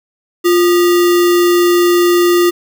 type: tone with sample-and-hold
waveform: sine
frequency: 350.2 Hz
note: F4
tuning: 5 cents sharp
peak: -7 dBFS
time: 0.44-2.51 s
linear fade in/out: 20 ms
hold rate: 1575 Hz
effects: none